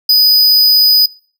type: tone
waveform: square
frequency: 4978 Hz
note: D#8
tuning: in tune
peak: -6 dBFS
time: 0.09-1.06 s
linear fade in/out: 5 ms
effects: noise-tail reverb RT60 0.5 s tail -25 dB re dry